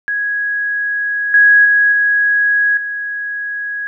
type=tone with level steps; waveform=sine; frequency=1661.2 Hz; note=G#6; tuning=in tune; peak=-15 / -5 / -8 / -10 / -19 dBFS; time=0.08-3.87 s; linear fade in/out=0 ms; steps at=1.34 / 1.65 / 1.92 / 2.77 s; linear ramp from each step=2 ms; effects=none